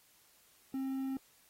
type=tone with quantisation; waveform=triangle; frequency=266.7 Hz; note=C4; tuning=33 cents sharp; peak=-32 dBFS; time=0.74-1.17 s; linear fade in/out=2 ms; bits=10; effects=white hiss -66 dBFS RMS until 1.49 s + AAC 48 kbps

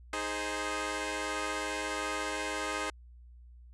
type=chord; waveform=10% pulse; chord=Ab major; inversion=second; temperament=equal; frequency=311.1 / 415.3 / 523.3 Hz; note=Eb4 / Ab4 / C5; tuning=0 / 0 / 0 cents; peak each=-29 dBFS; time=0.13-2.9 s; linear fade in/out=2 ms; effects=added 60 Hz sine -50 dBFS peak until 3.73 s + resampled to 24000 Hz

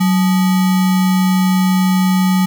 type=tone with sample-and-hold; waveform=sine; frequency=186 Hz; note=F#3; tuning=9 cents sharp; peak=-10 dBFS; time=0-2.46 s; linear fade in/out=10 ms; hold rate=1050 Hz; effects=none

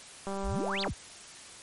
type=click train; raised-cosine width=1 ms; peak=-23 dBFS; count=120; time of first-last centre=0.27-0.877 s; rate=196 Hz
type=exponential two-way sweep; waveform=sine; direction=up then down; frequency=30.15 to 4879 to 30.15 Hz; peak=-31 dBFS; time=0.43-0.94 s; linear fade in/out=20 ms; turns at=0.82 s
effects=white hiss -48 dBFS RMS until 1.62 s + MP3 48 kbps

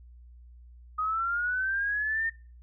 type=linear sweep; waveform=sine; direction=up; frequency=1244.5 to 1829 Hz; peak=-26 dBFS; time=0.98-2.3 s; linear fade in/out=10 ms; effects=noise-tail reverb RT60 0.4 s tail -24 dB re dry + added 60 Hz sine -48 dBFS peak until 2.62 s

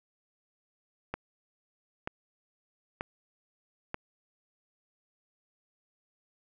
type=click train; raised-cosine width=0.5 ms; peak=-18 dBFS; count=4; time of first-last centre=1.14-3.944 s; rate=1.07 Hz; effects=none

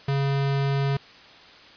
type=tone; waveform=square; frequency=138.59 Hz; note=C#3; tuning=in tune; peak=-22 dBFS; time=0.08-0.97 s; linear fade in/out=5 ms; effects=white hiss -48 dBFS RMS until 1.76 s + resampled to 11025 Hz

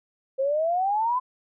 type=exponential sweep; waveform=sine; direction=up; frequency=523.3 to 1031 Hz; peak=-21 dBFS; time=0.38-1.2 s; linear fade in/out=20 ms; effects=none

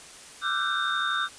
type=tone cluster; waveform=sine; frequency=1176 / 1354 / 1490 / 1562 / 3650 Hz; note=D6 / E6 / F#6 / G6 / A#7; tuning=+2 / +46 / +12 / -7 / -37 cents; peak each=-31 dBFS; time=0.41-1.29 s; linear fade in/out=50 ms; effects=white hiss -46 dBFS RMS until 1.38 s + resampled to 22050 Hz

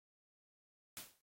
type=noise with exponential decay; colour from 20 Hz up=white; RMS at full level=-44 dBFS; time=0.97-1.21 s; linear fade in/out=0 ms; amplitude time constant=52 ms; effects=AAC 48 kbps

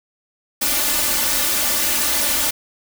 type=noise with comb filter; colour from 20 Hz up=white; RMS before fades=-19 dBFS; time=0.61-2.51 s; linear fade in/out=10 ms; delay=3.4 ms; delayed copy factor=+0.95; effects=none

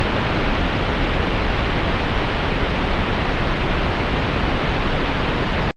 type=low-pass noise; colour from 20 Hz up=pink; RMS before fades=-19 dBFS; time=0-5.71 s; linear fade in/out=0 ms; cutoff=3400 Hz; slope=24 dB/octave; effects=Opus 48 kbps

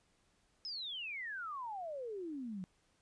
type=exponential sweep; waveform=sine; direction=down; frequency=5274 to 176.7 Hz; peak=-40 dBFS; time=0.65-2.64 s; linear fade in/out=0 ms; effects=pink hiss -74 dBFS RMS until 3.01 s + resampled to 22050 Hz

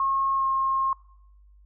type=tone with pitch glide; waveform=sine; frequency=1083 to 1071.8 Hz; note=C#6 to C6; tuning=-41 to +41 cents; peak=-21 dBFS; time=0-0.93 s; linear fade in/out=2 ms; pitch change=-18 cents; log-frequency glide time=0.35-0.46 s; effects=noise-tail reverb RT60 0.9 s tail -25 dB re dry + added 50 Hz sine -51 dBFS peak until 1.65 s

